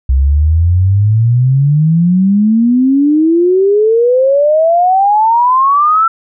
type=exponential sweep; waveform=sine; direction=up; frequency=64 to 1351 Hz; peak=-6 dBFS; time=0.09-6.08 s; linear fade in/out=5 ms; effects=none